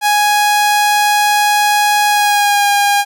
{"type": "tone with pitch glide", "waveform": "sawtooth", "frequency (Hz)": [831, 811.6], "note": ["G#5", "G#5"], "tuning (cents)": [1, -40], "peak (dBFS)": -6, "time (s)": [0.01, 3.05], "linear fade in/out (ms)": 50, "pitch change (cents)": -41, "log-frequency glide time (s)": [2.08, 2.69], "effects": []}